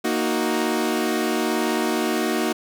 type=chord; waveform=sawtooth; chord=D# minor; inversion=second; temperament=equal; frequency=233.1 / 311.1 / 370 Hz; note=A#3 / D#4 / F#4; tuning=0 / 0 / 0 cents; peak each=-21 dBFS; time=0.04-2.53 s; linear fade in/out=10 ms; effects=none